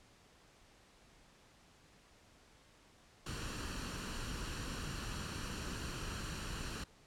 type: noise with comb filter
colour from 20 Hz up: pink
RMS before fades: -42 dBFS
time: 3.26-6.84 s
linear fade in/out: 5 ms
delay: 0.7 ms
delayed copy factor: +0.55
effects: pink hiss -64 dBFS RMS until 7.06 s + low-pass 8000 Hz 12 dB/octave